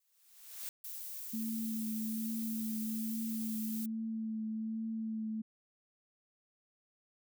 blue noise with exponential growth, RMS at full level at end -40 dBFS, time 0-0.69 s, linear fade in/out 1 ms, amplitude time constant 150 ms
violet noise, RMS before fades -44 dBFS, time 0.84-3.86 s, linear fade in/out 5 ms
sine tone with vibrato, 221.1 Hz, A3, 9 cents sharp, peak -35 dBFS, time 1.33-5.42 s, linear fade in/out 10 ms, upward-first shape triangle, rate 1.2 Hz, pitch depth 22 cents each way
effects none

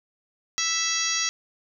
harmonic tone with a mistuned harmonic, 659.3 Hz, E5, in tune, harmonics 2 / 3 / 4 / 5 / 6 / 7 / 8 / 9 / 10, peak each -35 / -31 / -34 / -33 / -33 / -31 / -36 / -28 / -31 dBFS, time 0.58-1.29 s, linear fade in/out 0 ms, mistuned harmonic 9, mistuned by -41 cents, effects none

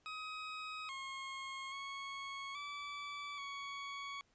20% pulse tone with pitch steps, 1263 / 1080 / 1102 / 1154 / 1119 Hz, D#6 / C#6 / C#6 / D6 / C#6, +26 / -45 / -11 / -31 / +16 cents, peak -38 dBFS, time 0.06-4.21 s, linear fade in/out 0 ms, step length 830 ms, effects pink hiss -74 dBFS RMS until 4.34 s + resampled to 16000 Hz

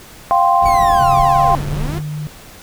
sine chord, F suspended second, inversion none, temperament equal, 698.5 / 784 / 1046.5 Hz, F5 / G5 / C6, 0 / 0 / 0 cents, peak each -14 dBFS, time 0.31-1.55 s, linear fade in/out 0 ms
brown noise, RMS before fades -24 dBFS, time 0.61-2.01 s, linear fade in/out 20 ms
sawtooth linear two-way sweep, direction down then up, 2299 to 87.4 to 367.9 Hz, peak -23 dBFS, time 0.65-1.99 s, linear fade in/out 10 ms, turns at 1.66 s
sine tone with pitch glide, 135 to 150.66 Hz, C#3 to D3, -45 to +45 cents, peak -21 dBFS, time 0.99-2.27 s, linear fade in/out 0 ms, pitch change +190 cents, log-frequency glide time 1.11-1.97 s
effects pink hiss -39 dBFS RMS until 2.62 s

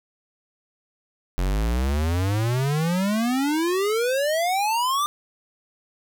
square exponential sweep, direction up, 43.65 to 1210 Hz, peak -21 dBFS, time 1.38-5.06 s, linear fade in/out 0 ms, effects none

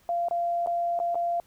sine tone with dropouts, 690 Hz, F5, 21 cents flat, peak -24 dBFS, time 0.09-1.4 s, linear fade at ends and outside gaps 1 ms, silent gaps 0.285-0.31 / 0.662-0.672 / 0.991-1 / 1.146-1.154 s, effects pink hiss -62 dBFS RMS until 1.46 s

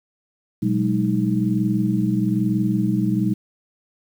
sine tone cluster, 122.2 / 187.3 / 208.4 / 313.1 Hz, B2 / F#3 / G#3 / D#4, -18 / +21 / +6 / +11 cents, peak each -24 / -22 / -22 / -24 dBFS, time 0.62-3.34 s, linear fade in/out 10 ms, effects 8-bit

